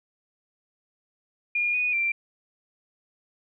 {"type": "tone with pitch steps", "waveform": "sine", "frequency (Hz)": [2423, 2474, 2360], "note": ["D#7", "D#7", "D7"], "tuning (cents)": [-47, -10, 8], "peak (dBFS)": -22, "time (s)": [1.55, 2.12], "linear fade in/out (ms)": 5, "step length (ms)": 190, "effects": []}